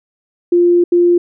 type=tone bursts at uneven times; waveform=sine; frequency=349.2 Hz; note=F4; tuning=in tune; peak=-7 dBFS; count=2; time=0.52-0.84 / 0.92-1.18 s; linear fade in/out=5 ms; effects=none